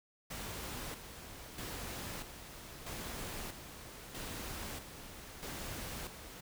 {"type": "noise with tremolo", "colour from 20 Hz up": "pink", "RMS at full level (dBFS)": -43, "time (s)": [0.3, 6.41], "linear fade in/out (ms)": 10, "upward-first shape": "square", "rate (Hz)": 0.78, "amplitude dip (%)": 55, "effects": []}